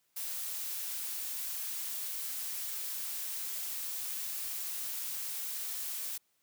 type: noise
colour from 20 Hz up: blue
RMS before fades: -38 dBFS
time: 0.16-6.18 s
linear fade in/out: 10 ms
effects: white hiss -75 dBFS RMS until 6.42 s + high-pass 80 Hz 12 dB/octave